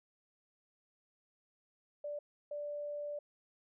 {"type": "tone bursts at uneven times", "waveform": "sine", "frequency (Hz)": 586, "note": "D5", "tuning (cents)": -4, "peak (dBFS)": -38, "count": 2, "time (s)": [[2.04, 2.19], [2.51, 3.19]], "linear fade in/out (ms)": 5, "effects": []}